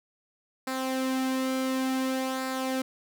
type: tone with flanger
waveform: sawtooth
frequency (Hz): 261.6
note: C4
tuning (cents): 0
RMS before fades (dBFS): -29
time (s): 0.67-2.82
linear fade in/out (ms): 5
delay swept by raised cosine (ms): 0.32 to 2.72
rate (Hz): 0.56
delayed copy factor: -0.5
effects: none